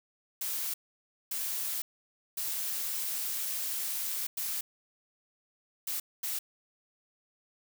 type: noise bursts at uneven times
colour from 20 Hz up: blue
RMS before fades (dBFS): -34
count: 6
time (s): 0.41-0.74 / 1.31-1.82 / 2.37-4.27 / 4.37-4.61 / 5.87-6 / 6.23-6.39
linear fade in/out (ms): 5
effects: none